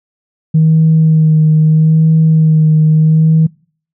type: tone with vibrato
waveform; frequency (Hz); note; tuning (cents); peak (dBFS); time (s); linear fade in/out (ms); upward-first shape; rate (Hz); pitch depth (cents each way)
sine; 157.6; D#3; +23; -4; 0.54-3.47; 10; sine; 0.78; 23
effects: noise-tail reverb RT60 0.5 s tail -26 dB re dry + tanh soft clip ceiling -1 dBFS